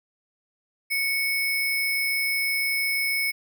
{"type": "tone with sample-and-hold", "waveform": "sine", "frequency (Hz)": 2217, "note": "C#7", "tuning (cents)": 0, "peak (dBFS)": -22, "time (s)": [0.9, 3.32], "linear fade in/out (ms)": 20, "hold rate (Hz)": 7350, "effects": []}